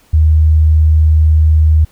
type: tone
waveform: sine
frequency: 78 Hz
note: D#2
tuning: 5 cents sharp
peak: -5 dBFS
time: 0.13-1.85 s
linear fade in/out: 10 ms
effects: pink hiss -50 dBFS RMS until 1.91 s